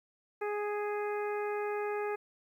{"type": "harmonic tone", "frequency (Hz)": 415.3, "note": "G#4", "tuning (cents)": 0, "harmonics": [1, 2, 3, 4, 5, 6], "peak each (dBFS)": [-33, -39, -43, -45, -47, -49], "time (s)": [0.41, 2.16], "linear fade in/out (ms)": 10, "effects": ["11-bit"]}